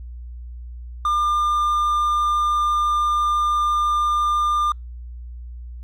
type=tone; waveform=triangle; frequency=1201 Hz; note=D6; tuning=38 cents sharp; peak=-15 dBFS; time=1.05-4.72 s; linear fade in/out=2 ms; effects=added 60 Hz sine -32 dBFS peak until 5.83 s + Opus 48 kbps